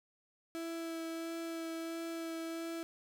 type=tone with vibrato; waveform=35% pulse; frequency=329.6 Hz; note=E4; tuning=in tune; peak=-37 dBFS; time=0.55-2.83 s; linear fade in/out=0 ms; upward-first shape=sine; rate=1.5 Hz; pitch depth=11 cents each way; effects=11-bit